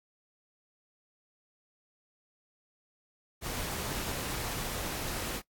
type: noise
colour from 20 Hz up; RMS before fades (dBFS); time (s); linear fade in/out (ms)
pink; -36; 3.41-5.42; 50
effects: noise-tail reverb RT60 0.1 s tail -20 dB re dry + AAC 64 kbps